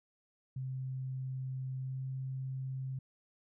sine tone with pitch glide, 130.81 to 131.95 Hz, C3 to C3, 0 to +15 cents, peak -36 dBFS, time 0.56-2.99 s, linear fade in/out 5 ms, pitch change +15 cents, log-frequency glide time 1.79-2.04 s, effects none

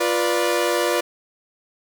sawtooth chord, B diminished, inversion second, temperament equal with one note detuned, 349.2 / 488.5 / 587.3 Hz, F4 / B4 / D5, 0 / -19 / 0 cents, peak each -19 dBFS, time 0-1.01 s, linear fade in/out 10 ms, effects none

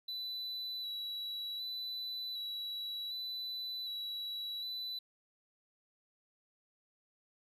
triangle tone with vibrato, 3951 Hz, B7, in tune, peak -37 dBFS, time 0.08-4.99 s, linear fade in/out 5 ms, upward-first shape square, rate 0.66 Hz, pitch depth 17 cents each way, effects none

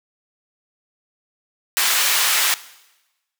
pink high-pass noise, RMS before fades -18 dBFS, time 1.77-2.54 s, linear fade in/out 0 ms, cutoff 1500 Hz, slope 12 dB/octave, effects noise-tail reverb RT60 1.0 s tail -18 dB re dry

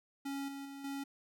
square tone with level steps, 277.2 Hz, C#4, in tune, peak -38 / -43 / -46 / -39 dBFS, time 0.25-1.04 s, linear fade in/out 10 ms, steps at 0.48 / 0.65 / 0.84 s, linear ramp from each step 5 ms, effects none

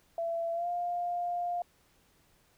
sine tone with pitch glide, 671 to 702.7 Hz, E5 to F5, +31 to +10 cents, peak -30 dBFS, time 0.18-1.62 s, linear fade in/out 2 ms, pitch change +79 cents, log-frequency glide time 0.53-0.68 s, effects pink hiss -67 dBFS RMS until 2.57 s

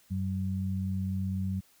sine tone pair together, 94 / 189.91 Hz, F#2 / F#3, +28 / +45 cents, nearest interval octave, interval 1217 cents, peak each -31 / -32 dBFS, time 0.1-1.61 s, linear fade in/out 20 ms, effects white hiss -63 dBFS RMS until 1.8 s

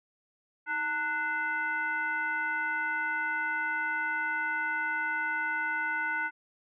sine tone with frequency modulation, 1480 Hz, F#6, in tune, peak -28 dBFS, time 0.66-6.31 s, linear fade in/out 50 ms, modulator 580 Hz, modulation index 0.93, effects none

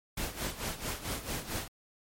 pink noise with tremolo, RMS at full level -34 dBFS, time 0.17-1.68 s, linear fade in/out 5 ms, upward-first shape sine, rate 4.5 Hz, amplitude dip 75%, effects MP3 64 kbps

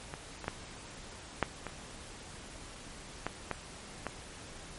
clicks, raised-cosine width 0.5 ms, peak -23 / -24 / -17 / -11 / -22 / -17 / -17 / -18 dBFS, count 8, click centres 0.139 / 0.443 / 0.481 / 1.427 / 1.667 / 3.266 / 3.513 / 4.067 s, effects pink hiss -48 dBFS RMS until 4.78 s + MP3 48 kbps

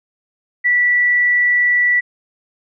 sine tone, 1958 Hz, B6, 15 cents flat, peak -11 dBFS, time 0.64-2.01 s, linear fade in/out 20 ms, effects none

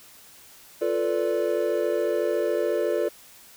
triangle chord, B half-diminished seventh, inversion second, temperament equal with one note detuned, 349.2 / 440 / 493.9 / 581.9 Hz, F4 / A4 / B4 / D5, 0 / 0 / 0 / -16 cents, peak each -26 / -25 / -27 / -25 dBFS, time 0.81-3.09 s, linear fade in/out 10 ms, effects white hiss -50 dBFS RMS until 3.56 s

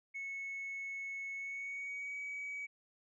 sine tone with pitch glide, 2200 to 2271 Hz, C#7 to C#7, -14 to +41 cents, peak -38 dBFS, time 0.14-2.67 s, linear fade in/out 20 ms, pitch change +55 cents, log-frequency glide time 1.35-2.19 s, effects tanh soft clip ceiling -37 dBFS

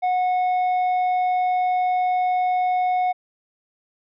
sine tone with tanh clipping, 731 Hz, F#5, 21 cents flat, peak -19 dBFS, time 0.02-3.13 s, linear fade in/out 20 ms, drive 5 dB, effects none

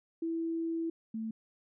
sine tone pair in turn, 329.6 / 222.2 Hz, E4 / A3, 0 / +17 cents, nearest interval perfect fifth, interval 683 cents, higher first, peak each -31 / -34 dBFS, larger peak first, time 0.22-0.9 / 1.14-1.31 s, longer first, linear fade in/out 5 ms, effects none

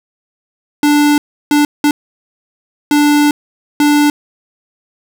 square tone bursts at uneven times, 293.7 Hz, D4, in tune, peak -8 dBFS, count 5, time 0.83-1.18 / 1.51-1.65 / 1.84-1.91 / 2.91-3.31 / 3.8-4.1 s, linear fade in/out 2 ms, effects none

